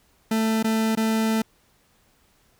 40% pulse tone with dropouts, 221.5 Hz, A3, 12 cents sharp, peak -19 dBFS, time 0.31-1.42 s, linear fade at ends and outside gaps 5 ms, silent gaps 0.628-0.643 / 0.953-0.972 s, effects pink hiss -62 dBFS RMS until 2.59 s

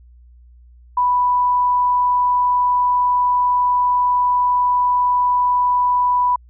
sine tone, 987.8 Hz, B5, in tune, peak -13 dBFS, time 0.97-6.36 s, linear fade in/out 5 ms, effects added 60 Hz sine -43 dBFS peak until 6.49 s

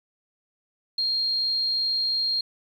sine tone, 4221 Hz, C8, 14 cents sharp, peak -22 dBFS, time 0.98-2.41 s, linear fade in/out 5 ms, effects 9-bit

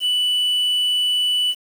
triangle tone with quantisation, 2972 Hz, F#7, 7 cents sharp, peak -15 dBFS, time 0-1.55 s, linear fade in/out 50 ms, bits 7, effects none

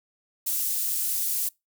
pink high-pass noise, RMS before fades -27 dBFS, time 0.46-1.49 s, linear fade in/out 10 ms, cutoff 11000 Hz, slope 12 dB/octave, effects noise-tail reverb RT60 0.2 s tail -24 dB re dry

